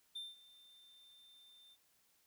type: tone with ADSR envelope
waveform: triangle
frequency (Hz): 3583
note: A7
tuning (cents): +31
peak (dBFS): -40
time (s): 0.15-1.77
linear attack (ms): 11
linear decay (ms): 190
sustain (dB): -19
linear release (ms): 45
effects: white hiss -74 dBFS RMS until 2.26 s